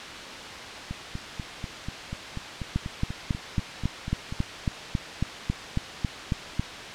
two click trains, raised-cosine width 5 ms, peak -20 / -12 dBFS, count 15 / 15, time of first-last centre 0.91-4.325 / 2.76-6.596 s, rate 4.1 / 3.65 Hz, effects white hiss -37 dBFS RMS until 6.94 s + low-pass 4000 Hz 12 dB/octave

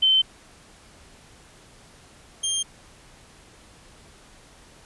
sine / 15% pulse tone pair in turn, 3082 / 3193 Hz, G7 / G7, -30 / +31 cents, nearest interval minor second, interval 61 cents, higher second, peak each -15 dBFS, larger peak neither, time 0.02-0.22 / 2.43-2.63 s, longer neither, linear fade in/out 10 ms, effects pink hiss -51 dBFS RMS until 4.85 s + resampled to 24000 Hz

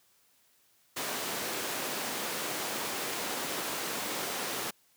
pink high-pass noise, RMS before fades -35 dBFS, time 0.96-4.71 s, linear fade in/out 10 ms, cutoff 300 Hz, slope 12 dB/octave, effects white hiss -67 dBFS RMS until 4.96 s + high-pass 60 Hz 12 dB/octave

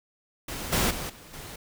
pink noise with level steps, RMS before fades -35 / -24 / -34 / -48 / -41 dBFS, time 0.48-1.56 s, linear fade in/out 5 ms, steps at 0.72 / 0.9 / 1.09 / 1.33 s, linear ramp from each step 10 ms, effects none

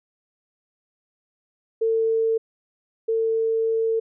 sine tone pair in turn, 449.4 / 449.4 Hz, A4 / A4, +37 / +37 cents, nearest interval unison, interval 0 cents, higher neither, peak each -18 / -19 dBFS, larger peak first, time 1.81-2.38 / 3.08-4 s, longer second, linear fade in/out 10 ms, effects none

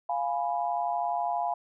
sine chord, F diminished, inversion none, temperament equal, 698.5 / 830.6 / 987.8 Hz, F5 / Ab5 / Cb6, 0 / 0 / 0 cents, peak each -29 / -31 / -34 dBFS, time 0.09-1.54 s, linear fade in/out 5 ms, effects none

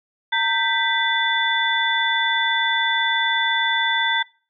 sine tone cluster, 914 / 1565 / 1984 / 3494 Hz, A#5 / G6 / B6 / A7, -34 / -3 / +7 / -13 cents, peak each -23 dBFS, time 0.32-4.23 s, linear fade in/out 10 ms, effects noise-tail reverb RT60 0.4 s tail -24 dB re dry

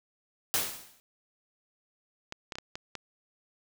white noise with exponential decay, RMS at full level -25 dBFS, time 0.54-1 s, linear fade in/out 0 ms, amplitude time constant 98 ms
clicks, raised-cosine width 0.2 ms, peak -20 dBFS, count 6, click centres 2.324 / 2.522 / 2.555 / 2.585 / 2.755 / 2.953 s
effects none

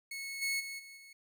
sawtooth tone with level steps, 2195 Hz, C#7, 18 cents flat, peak -36 / -28 / -37 / -46 / -49 dBFS, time 0.11-1.13 s, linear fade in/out 5 ms, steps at 0.41 / 0.59 / 0.78 / 0.96 s, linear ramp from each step 20 ms, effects none

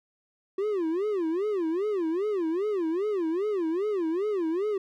triangle tone with vibrato, 369.1 Hz, F#4, 4 cents flat, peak -23 dBFS, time 0.58-4.78 s, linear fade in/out 5 ms, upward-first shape sine, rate 2.5 Hz, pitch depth 260 cents each way, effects none

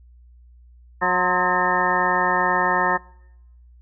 harmonic tone with a mistuned harmonic, 181.6 Hz, F#3, 32 cents flat, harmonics 1 / 2 / 3 / 4 / 5 / 6 / 7 / 9 / 10, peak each -31 / -29 / -28 / -26 / -23 / -24 / -27 / -30 / -23 dBFS, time 1.01-2.98 s, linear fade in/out 20 ms, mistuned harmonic 6, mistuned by -62 cents, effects noise-tail reverb RT60 0.9 s tail -24 dB re dry + added 60 Hz sine -46 dBFS peak until 3.81 s

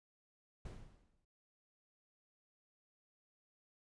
brown noise with exponential decay, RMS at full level -44 dBFS, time 0.65-1.25 s, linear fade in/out 5 ms, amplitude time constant 130 ms, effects resampled to 22050 Hz

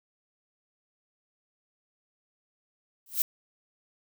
violet noise with exponential growth, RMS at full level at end -20 dBFS, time 3.06-3.22 s, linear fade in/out 2 ms, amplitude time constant 33 ms, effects none

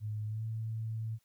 sine tone with pitch glide, 106.7 to 111.42 Hz, G#2 to A2, +47 to +22 cents, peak -34 dBFS, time 0-1.19 s, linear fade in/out 50 ms, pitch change +75 cents, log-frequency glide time 0.26-0.44 s, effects white hiss -75 dBFS RMS until 1.24 s

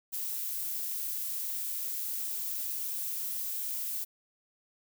violet noise, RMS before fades -35 dBFS, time 0.12-4.05 s, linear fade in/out 20 ms, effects none

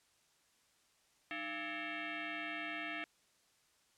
sine tone with frequency modulation, 190 Hz, F#3, 46 cents sharp, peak -39 dBFS, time 1.31-3.04 s, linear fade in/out 0 ms, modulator 497 Hz, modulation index 5.4, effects white hiss -72 dBFS RMS until 3.97 s + low-pass 9000 Hz 12 dB/octave

